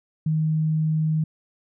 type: tone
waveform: sine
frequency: 156.7 Hz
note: D#3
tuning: 13 cents sharp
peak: -19 dBFS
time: 0.26-1.24 s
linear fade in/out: 5 ms
effects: none